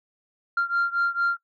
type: beating tone pair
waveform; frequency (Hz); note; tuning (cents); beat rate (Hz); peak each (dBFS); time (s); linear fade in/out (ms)
sine; 1387 / 1391.4; F6 / F6; -12 / -7; 4.4; -22 / -24; 0.57-1.37; 5
effects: noise-tail reverb RT60 0.1 s tail -20 dB re dry + tanh soft clip ceiling -17 dBFS